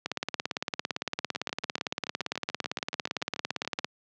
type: two click trains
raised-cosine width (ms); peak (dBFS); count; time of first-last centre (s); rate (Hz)
0.2; -11 / -18; 68 / 18; 0.06-3.845 / 1.35-3.793; 17.7 / 6.96
effects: high-pass 150 Hz 12 dB/octave + low-pass 6000 Hz 12 dB/octave